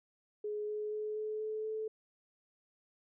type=tone with pitch steps; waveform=sine; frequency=420 / 423.2 / 426.4 / 429.6 / 432.8 / 436.1 Hz; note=G#4 / G#4 / G#4 / A4 / A4 / A4; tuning=+19 / +33 / +46 / -41 / -29 / -15 cents; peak=-35 dBFS; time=0.44-1.88 s; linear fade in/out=5 ms; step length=240 ms; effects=none